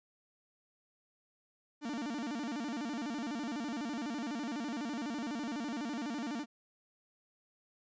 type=tone with vibrato; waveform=45% pulse; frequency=261.6 Hz; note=C4; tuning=in tune; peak=-36 dBFS; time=1.81-6.46 s; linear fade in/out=50 ms; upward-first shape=square; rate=12 Hz; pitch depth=220 cents each way; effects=resampled to 16000 Hz + 13-bit